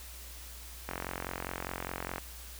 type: click train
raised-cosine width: 0.5 ms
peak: -20 dBFS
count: 59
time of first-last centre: 0.89-2.182 s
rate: 44.9 Hz
effects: added 60 Hz sine -47 dBFS peak until 2.59 s + white hiss -49 dBFS RMS until 2.59 s